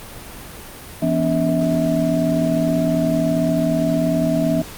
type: tone cluster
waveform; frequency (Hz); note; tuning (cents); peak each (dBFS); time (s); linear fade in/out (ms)
sine; 166.7 / 245.1 / 285.1 / 646; E3 / B3 / C#4 / E5; +20 / -13 / +49 / -35; -21; 1.02-4.62; 5
effects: pink hiss -36 dBFS RMS until 4.77 s + Opus 32 kbps